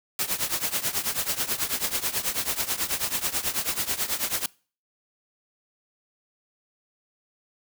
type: noise with tremolo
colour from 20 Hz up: white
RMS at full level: -24 dBFS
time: 0.19-4.46 s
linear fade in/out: 2 ms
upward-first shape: triangle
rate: 9.2 Hz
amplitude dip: 90%
effects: noise-tail reverb RT60 0.4 s tail -24 dB re dry